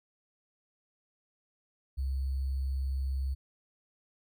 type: tone with sample-and-hold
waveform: sine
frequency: 67 Hz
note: C2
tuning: 42 cents sharp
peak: -29 dBFS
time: 1.97-3.35 s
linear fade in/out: 20 ms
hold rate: 4410 Hz
effects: none